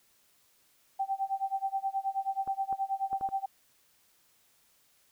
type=tone with tremolo; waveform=sine; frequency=779 Hz; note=G5; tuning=11 cents flat; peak=-26 dBFS; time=0.99-3.46 s; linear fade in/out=10 ms; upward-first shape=sine; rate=9.4 Hz; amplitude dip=95%
type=clicks; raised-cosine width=1 ms; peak=-30 dBFS; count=5; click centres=2.476 / 2.727 / 3.13 / 3.211 / 3.289 s
effects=white hiss -67 dBFS RMS until 5.11 s